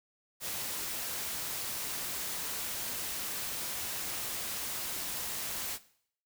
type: noise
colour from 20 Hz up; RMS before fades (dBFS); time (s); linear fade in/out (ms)
white; -37; 0.4-5.79; 50
effects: noise-tail reverb RT60 0.6 s tail -17 dB re dry